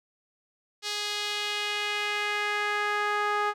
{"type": "tone with band-pass filter sweep", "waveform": "sawtooth", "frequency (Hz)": 415.3, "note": "G#4", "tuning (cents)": 0, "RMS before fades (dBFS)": -29, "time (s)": [0.82, 3.54], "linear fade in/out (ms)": 50, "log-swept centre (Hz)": [4400, 1200], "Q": 1.6, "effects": []}